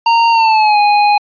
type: tone with pitch glide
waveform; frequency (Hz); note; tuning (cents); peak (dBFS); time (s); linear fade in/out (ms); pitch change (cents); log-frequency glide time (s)
square; 924 to 828; A#5 to G#5; -16 to -5; -8; 0.06-1.18; 5; -189; 0.31-0.79
effects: resampled to 11025 Hz